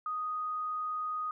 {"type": "tone", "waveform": "sine", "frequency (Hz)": 1244.5, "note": "D#6", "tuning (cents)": 0, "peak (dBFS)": -32, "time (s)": [0.06, 1.31], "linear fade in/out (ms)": 2, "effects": []}